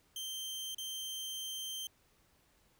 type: tone with dropouts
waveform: sawtooth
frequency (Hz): 3136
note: G7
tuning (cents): 0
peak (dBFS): -36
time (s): 0.16-1.87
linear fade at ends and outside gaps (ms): 2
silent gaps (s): 0.747-0.782
effects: pink hiss -70 dBFS RMS until 2.79 s